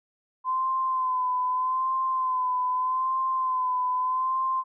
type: tone with vibrato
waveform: sine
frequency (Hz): 1026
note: C6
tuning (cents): -34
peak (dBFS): -23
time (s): 0.44-4.64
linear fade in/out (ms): 50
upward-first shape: sine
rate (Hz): 0.81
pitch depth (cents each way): 38
effects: none